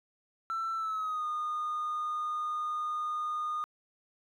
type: tone with pitch glide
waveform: triangle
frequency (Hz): 1336 to 1225.1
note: E6 to D#6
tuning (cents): +23 to -27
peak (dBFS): -28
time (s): 0.5-3.64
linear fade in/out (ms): 0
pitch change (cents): -150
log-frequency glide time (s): 0.75-1.26
effects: tanh soft clip ceiling -27 dBFS